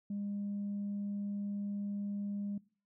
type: tone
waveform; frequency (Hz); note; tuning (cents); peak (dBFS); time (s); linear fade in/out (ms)
sine; 202.7; G#3; -42; -34; 0.1-2.58; 5
effects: noise-tail reverb RT60 0.4 s tail -22 dB re dry + tanh soft clip ceiling -32 dBFS